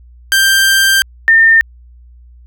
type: tone pair in turn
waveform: sawtooth / sine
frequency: 1577 / 1811.3 Hz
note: G6 / A6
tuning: +10 / +50 cents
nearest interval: major second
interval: 240 cents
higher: second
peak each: -4 dBFS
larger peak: neither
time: 0.32-1.02 / 1.28-1.61 s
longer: first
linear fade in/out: 0 ms
effects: added 60 Hz sine -37 dBFS peak until 2.46 s